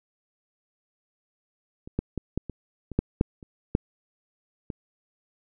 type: clicks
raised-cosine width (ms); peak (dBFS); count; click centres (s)
3; -27 / -12 / -16 / -13 / -21 / -23 / -8 / -6 / -30 / -7 / -20; 11; 1.875 / 1.99 / 2.177 / 2.376 / 2.497 / 2.917 / 2.99 / 3.211 / 3.428 / 3.751 / 4.702
effects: none